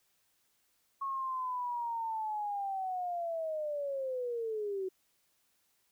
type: linear sweep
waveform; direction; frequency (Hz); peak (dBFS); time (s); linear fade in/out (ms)
sine; down; 1100 to 370; -33; 1.01-4.89; 10
effects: white hiss -74 dBFS RMS until 5.91 s